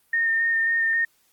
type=tone with vibrato; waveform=sine; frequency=1826 Hz; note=A#6; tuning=36 cents flat; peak=-19 dBFS; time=0.13-1.05 s; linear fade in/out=5 ms; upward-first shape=square; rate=3.7 Hz; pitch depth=12 cents each way; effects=white hiss -64 dBFS RMS until 1.32 s + Opus 32 kbps